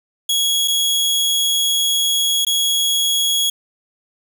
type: tone with dropouts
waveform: sawtooth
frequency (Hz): 3332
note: G#7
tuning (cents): +5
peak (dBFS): -12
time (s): 0.29-3.5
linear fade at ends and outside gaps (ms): 5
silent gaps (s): 0.677-0.68 / 2.45-2.467
effects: none